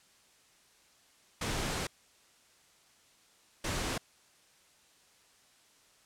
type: noise bursts at uneven times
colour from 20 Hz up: pink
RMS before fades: -34 dBFS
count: 2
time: 1.41-1.87 / 3.64-3.98 s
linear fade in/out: 5 ms
effects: white hiss -64 dBFS RMS until 6.05 s + low-pass 9000 Hz 12 dB/octave